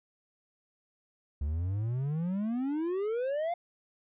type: exponential sweep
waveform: triangle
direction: up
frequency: 69.3 to 712 Hz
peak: -27 dBFS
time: 1.41-3.54 s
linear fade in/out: 5 ms
effects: resampled to 8000 Hz

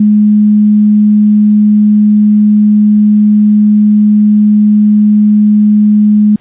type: tone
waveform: sine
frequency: 210 Hz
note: G#3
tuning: 19 cents sharp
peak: -3 dBFS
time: 0-6.36 s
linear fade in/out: 5 ms
effects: pink hiss -47 dBFS RMS until 6.4 s + resampled to 8000 Hz

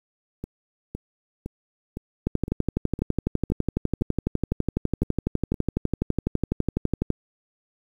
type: two click trains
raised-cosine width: 3 ms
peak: -19 / -9 dBFS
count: 11 / 59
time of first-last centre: 0.44-5.542 / 2.27-7.103 s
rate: 1.96 / 12 Hz
effects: 8-bit

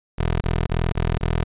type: tone bursts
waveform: 15% pulse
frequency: 41.25 Hz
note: E1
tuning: 2 cents sharp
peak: -13 dBFS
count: 5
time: 0.18-1.438 s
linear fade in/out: 10 ms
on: 230 ms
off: 27 ms
effects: resampled to 8000 Hz

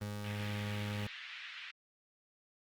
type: tone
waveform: 30% pulse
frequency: 103.5 Hz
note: G#2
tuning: 5 cents flat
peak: -34 dBFS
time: 0.01-1.07 s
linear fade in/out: 5 ms
type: band-pass noise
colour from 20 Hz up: pink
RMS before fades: -48 dBFS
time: 0.24-1.71 s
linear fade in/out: 5 ms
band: 1700 to 3400 Hz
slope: 24 dB/octave
effects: Opus 24 kbps

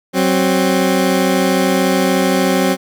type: tone pair together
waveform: 20% pulse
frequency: 187.45 / 264.5 Hz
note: F#3 / C4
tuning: +23 / +19 cents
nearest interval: tritone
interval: 596 cents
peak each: -10 dBFS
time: 0.13-2.77 s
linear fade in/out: 50 ms
effects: none

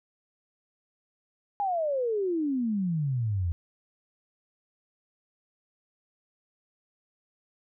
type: exponential sweep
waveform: sine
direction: down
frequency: 830.6 to 81.5 Hz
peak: -25 dBFS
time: 1.6-3.52 s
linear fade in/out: 0 ms
effects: none

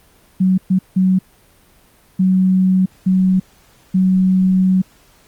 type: tone bursts at uneven times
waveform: sine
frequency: 186.8 Hz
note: F#3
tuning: 17 cents sharp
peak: -10 dBFS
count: 6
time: 0.4-0.58 / 0.7-0.79 / 0.96-1.19 / 2.19-2.86 / 3.06-3.4 / 3.94-4.82 s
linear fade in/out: 10 ms
effects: pink hiss -51 dBFS RMS until 5.27 s + Opus 32 kbps

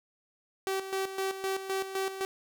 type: tone with tremolo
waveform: sawtooth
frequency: 384.8 Hz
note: G4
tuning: 32 cents flat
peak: -25 dBFS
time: 0.67-2.25 s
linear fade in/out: 0 ms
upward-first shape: square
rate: 3.9 Hz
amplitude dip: 65%
effects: none

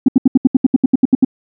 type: tone bursts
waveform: sine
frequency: 260 Hz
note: C4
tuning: 11 cents flat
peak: -3 dBFS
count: 13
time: 0.06-1.248 s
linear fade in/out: 5 ms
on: 24 ms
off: 73 ms
effects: tanh soft clip ceiling 0 dBFS

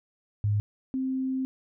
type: tone pair in turn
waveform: sine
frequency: 103.83 / 262.1 Hz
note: G#2 / C4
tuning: 0 / +3 cents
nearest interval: octave + major third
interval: 1603 cents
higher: second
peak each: -22 / -26 dBFS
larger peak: first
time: 0.44-0.6 / 0.94-1.45 s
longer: second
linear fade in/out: 0 ms
effects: none

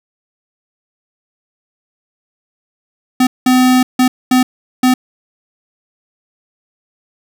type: tone bursts at uneven times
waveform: square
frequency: 254.2 Hz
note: C4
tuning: 50 cents flat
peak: -8 dBFS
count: 5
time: 3.2-3.27 / 3.46-3.83 / 3.99-4.08 / 4.31-4.43 / 4.83-4.94 s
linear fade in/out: 5 ms
effects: none

